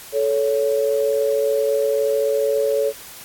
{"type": "tone pair together", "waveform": "sine", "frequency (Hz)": [436.3, 560], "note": ["A4", "C#5"], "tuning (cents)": [-15, 18], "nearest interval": "major third", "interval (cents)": 433, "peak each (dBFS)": -19, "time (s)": [0.12, 2.93], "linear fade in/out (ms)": 50, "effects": ["white hiss -39 dBFS RMS until 3.24 s", "AAC 64 kbps"]}